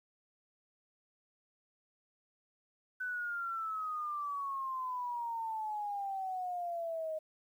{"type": "exponential sweep", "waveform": "sine", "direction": "down", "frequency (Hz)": [1512, 622.3], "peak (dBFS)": -35, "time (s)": [3, 7.19], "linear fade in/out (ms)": 10, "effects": ["11-bit"]}